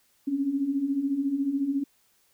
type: beating tone pair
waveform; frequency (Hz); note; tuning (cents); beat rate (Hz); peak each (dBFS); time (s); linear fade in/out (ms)
sine; 266.2 / 280.2; C4 / C#4; +30 / +19; 14; -31 / -25; 0.27-1.84; 10
effects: white hiss -66 dBFS RMS until 2.33 s